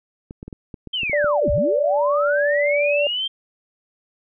clicks, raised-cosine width 3 ms, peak -21 dBFS, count 11, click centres 0.309 / 0.429 / 0.48 / 0.528 / 0.742 / 0.873 / 1.033 / 1.097 / 1.244 / 1.479 / 1.581 s
sine linear two-way sweep, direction down then up, 3192 to 38.22 to 3192 Hz, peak -21 dBFS, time 0.93-3.28 s, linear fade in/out 10 ms, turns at 1.51 s
sine tone with pitch glide, 587.3 to 580.9 Hz, D5 to D5, 0 to -19 cents, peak -17 dBFS, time 1.13-3.07 s, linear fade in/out 2 ms, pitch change -19 cents, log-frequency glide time 1.25-2.11 s
effects none

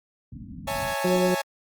pink low-pass noise, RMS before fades -36 dBFS, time 0.32-0.94 s, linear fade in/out 2 ms, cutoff 280 Hz, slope 96 dB/octave
sawtooth chord, A major seventh, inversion first, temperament equal with one note detuned, 554.4 / 659.3 / 830.6 / 890.2 Hz, C#5 / E5 / G#5 / A5, 0 / 0 / 0 / +20 cents, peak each -26 / -31 / -27 / -29 dBFS, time 0.67-1.42 s, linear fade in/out 10 ms
harmonic tone, 181.8 Hz, F#3, 30 cents flat, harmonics 1 / 2 / 3, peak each -24 / -24 / -24 dBFS, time 1.04-1.35 s, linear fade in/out 10 ms
effects high-pass 60 Hz 12 dB/octave + Opus 48 kbps

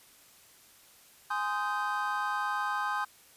triangle chord, Ab major seventh, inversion none, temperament just, 830.6 / 1038.3 / 1245.9 / 1557.4 Hz, Ab5 / C6 / Eb6 / G6, 0 / -14 / +2 / -12 cents, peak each -33 dBFS, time 1.3-3.05 s, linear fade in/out 10 ms, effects white hiss -58 dBFS RMS until 3.36 s + resampled to 32000 Hz

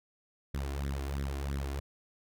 sawtooth tone with flanger, 69.3 Hz, C#2, in tune, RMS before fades -35 dBFS, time 0.54-1.8 s, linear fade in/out 5 ms, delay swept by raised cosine 0.53 to 2.93 ms, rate 3 Hz, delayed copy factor +0.75, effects none

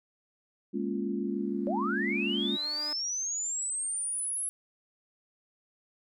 sine chord, Bb minor seventh, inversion third, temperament equal with one note detuned, 206.5 / 233.1 / 277.2 / 349.2 Hz, Ab3 / Bb3 / Db4 / F4, -10 / 0 / 0 / 0 cents, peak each -33 / -36 / -35 / -35 dBFS, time 0.73-2.57 s, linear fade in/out 20 ms
10% pulse tone with exponential growth, 298.7 Hz, D4, 29 cents sharp, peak -31 dBFS, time 1.27-2.93 s, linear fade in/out 2 ms, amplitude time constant 360 ms
sine linear sweep, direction up, 523.3 to 11000 Hz, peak -30 dBFS, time 1.67-4.49 s, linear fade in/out 0 ms
effects none

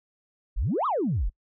sine exponential two-way sweep, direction up then down, 33.53 to 1303 to 33.53 Hz, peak -22 dBFS, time 0.56-1.3 s, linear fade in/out 20 ms, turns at 0.86 s, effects noise-tail reverb RT60 0.1 s tail -26 dB re dry + tanh soft clip ceiling -18 dBFS

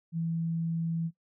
sine tone, 165.3 Hz, E3, 5 cents sharp, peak -28 dBFS, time 0.12-1.11 s, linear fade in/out 50 ms, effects noise-tail reverb RT60 0.1 s tail -17 dB re dry

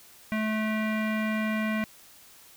square tone with low-pass filter, 216.8 Hz, A3, 25 cents flat, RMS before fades -28 dBFS, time 0.32-1.84 s, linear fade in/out 0 ms, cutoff 2200 Hz, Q 3.6, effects white hiss -53 dBFS RMS until 2.56 s

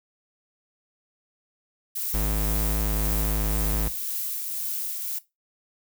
violet noise with tremolo, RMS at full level -29 dBFS, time 1.95-5.19 s, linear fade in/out 10 ms, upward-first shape triangle, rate 1.9 Hz, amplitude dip 30%
square tone, 53.1 Hz, G#1, 39 cents sharp, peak -24 dBFS, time 2.14-3.88 s, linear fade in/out 0 ms
effects noise-tail reverb RT60 0.2 s tail -17 dB re dry

